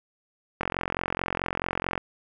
click train, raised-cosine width 0.5 ms, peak -11 dBFS, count 62, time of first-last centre 0.61-1.978 s, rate 44.6 Hz, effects none

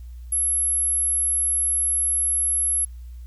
sine tone, 11160 Hz, F9, 2 cents flat, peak -19 dBFS, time 0.32-2.85 s, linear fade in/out 5 ms, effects added 60 Hz sine -35 dBFS peak until 3.26 s + white hiss -63 dBFS RMS until 3.26 s

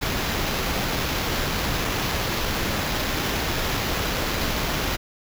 pink noise with sample-and-hold, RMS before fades -25 dBFS, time 0.01-4.97 s, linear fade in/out 20 ms, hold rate 8820 Hz, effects none

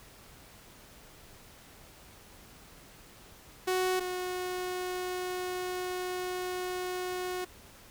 sawtooth tone pair in turn, 370 / 364.5 Hz, F#4 / F#4, 0 / -26 cents, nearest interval unison, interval 26 cents, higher first, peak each -23 / -29 dBFS, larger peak first, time 3.67-4 / 4-7.45 s, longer second, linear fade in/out 10 ms, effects pink hiss -54 dBFS RMS until 7.9 s

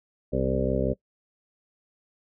harmonic tone with a mistuned harmonic, 65.41 Hz, C2, in tune, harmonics 1 / 2 / 3 / 4 / 6 / 7 / 8 / 9, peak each -31 / -31 / -31 / -31 / -31 / -31 / -31 / -31 dBFS, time 0.32-0.94 s, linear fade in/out 20 ms, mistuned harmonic 1, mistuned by -58 cents, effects noise-tail reverb RT60 0.1 s tail -20 dB re dry

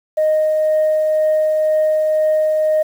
sine tone with tremolo, 620 Hz, D#5, 6 cents flat, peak -10 dBFS, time 0.17-2.83 s, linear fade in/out 10 ms, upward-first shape triangle, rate 2 Hz, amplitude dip 25%, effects tanh soft clip ceiling -9 dBFS + 7-bit

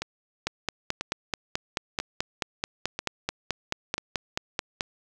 two click trains, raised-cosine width 0.2 ms, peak -9 / -13 dBFS, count 21 / 5, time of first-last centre 0.47-4.808 / 0.02-3.98 s, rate 4.61 / 1.01 Hz, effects none

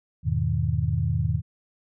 sine chord, E major seventh, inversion none, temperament equal, 82.41 / 103.83 / 123.47 / 155.56 Hz, E2 / G#2 / B2 / D#3, 0 / 0 / 0 / 0 cents, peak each -27 dBFS, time 0.23-1.42 s, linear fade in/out 50 ms, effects none

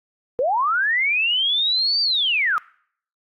sine linear two-way sweep, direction up then down, 466.2 to 4699 to 1201 Hz, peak -17 dBFS, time 0.39-2.58 s, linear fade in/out 0 ms, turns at 2.01 s, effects noise-tail reverb RT60 0.6 s tail -24 dB re dry + AAC 48 kbps

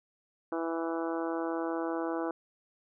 harmonic tone, 165.1 Hz, E3, 3 cents sharp, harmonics 2 / 3 / 4 / 5 / 6 / 7 / 8 / 9, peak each -33 / -37 / -39 / -41 / -43 / -44 / -45 / -46 dBFS, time 0.52-2.31 s, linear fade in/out 2 ms, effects none

